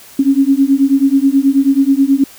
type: beating tone pair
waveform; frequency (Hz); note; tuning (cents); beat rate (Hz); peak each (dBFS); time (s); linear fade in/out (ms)
sine; 269.4 / 278.7; C#4 / C#4; -49 / +9; 9.3; -11; 0.19-2.24; 5
effects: white hiss -39 dBFS RMS until 2.38 s